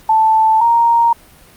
sine tone pair in turn, 880 / 932.5 Hz, A5 / A#5, 0 / 0 cents, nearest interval minor second, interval 100 cents, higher second, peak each -8 dBFS, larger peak neither, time 0.09-0.61 / 0.61-1.13 s, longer neither, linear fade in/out 5 ms, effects pink hiss -44 dBFS RMS until 1.56 s + Opus 48 kbps

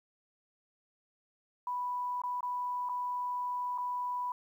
sine tone with dropouts, 987 Hz, B5, 1 cent flat, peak -32 dBFS, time 1.67-4.32 s, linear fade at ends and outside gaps 2 ms, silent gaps 2.218-2.236 / 2.407-2.429 / 2.889-2.894 / 3.778-3.783 s, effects 11-bit

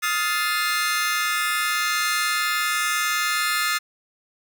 sawtooth chord, F dominant seventh, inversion third, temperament just, 1257.2 / 1396.9 / 1746.1 / 2095 Hz, Eb6 / F6 / A6 / C7, +18 / 0 / -14 / +2 cents, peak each -22 / -24 / -23 / -24 dBFS, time 0.02-3.79 s, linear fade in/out 20 ms, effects none

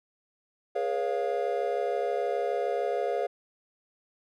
triangle chord, C# dominant seventh, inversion second, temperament equal with one note detuned, 415.3 / 482 / 554.4 / 698.5 Hz, G#4 / B4 / C#5 / E#5, 0 / -42 / 0 / 0 cents, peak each -30 dBFS, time 0.75-3.27 s, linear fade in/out 10 ms, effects none

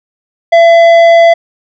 sine tone with tanh clipping, 673 Hz, E5, 36 cents sharp, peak -3 dBFS, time 0.52-1.34 s, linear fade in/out 10 ms, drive 10 dB, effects none

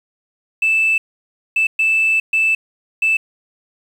sine tone bursts at uneven times, 2637 Hz, E7, in tune, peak -11 dBFS, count 5, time 0.62-0.98 / 1.56-1.67 / 1.79-2.2 / 2.33-2.55 / 3.02-3.17 s, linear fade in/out 5 ms, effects tanh soft clip ceiling -9 dBFS + 7-bit

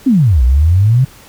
sine exponential two-way sweep, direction down then up, 286.7 to 58.7 to 136.8 Hz, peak -6 dBFS, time 0.06-1.05 s, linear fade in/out 10 ms, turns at 0.43 s, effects pink hiss -40 dBFS RMS until 1.28 s

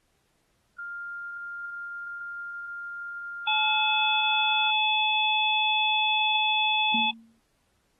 sine tone, 1400 Hz, F6, 4 cents sharp, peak -34 dBFS, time 0.78-4.71 s, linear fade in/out 10 ms
harmonic tone, 860 Hz, A5, 40 cents flat, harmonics 1 / 3 / 4, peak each -26 / -26 / -26 dBFS, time 3.47-7.11 s, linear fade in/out 5 ms
sine tone with exponential decay, 227 Hz, A#3, 46 cents flat, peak -26 dBFS, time 6.94-7.4 s, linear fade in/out 5 ms, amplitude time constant 99 ms
effects pink hiss -71 dBFS RMS until 7.99 s + AAC 32 kbps

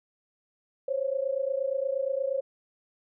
sine tone pair together, 526 / 554.5 Hz, C5 / C#5, +9 / 0 cents, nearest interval minor second, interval 91 cents, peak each -29 / -29 dBFS, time 0.88-2.41 s, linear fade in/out 5 ms, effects none

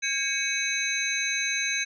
sine tone cluster, 1633 / 2240 / 2551 / 3944 / 6280 Hz, G#6 / C#7 / D#7 / B7 / G8, -30 / +18 / +43 / -3 / +2 cents, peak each -31 dBFS, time 0.02-1.85 s, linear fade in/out 20 ms, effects tanh soft clip ceiling -14 dBFS

